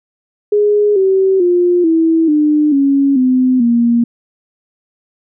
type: tone with pitch steps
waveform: sine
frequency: 415.3 / 383 / 353.3 / 325.8 / 300.5 / 277.2 / 255.6 / 235.8 Hz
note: G#4 / G4 / F4 / E4 / D4 / C#4 / C4 / A#3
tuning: 0 / -40 / +20 / -20 / +40 / 0 / -40 / +20 cents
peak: -8 dBFS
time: 0.52-4.04 s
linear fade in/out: 5 ms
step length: 440 ms
effects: none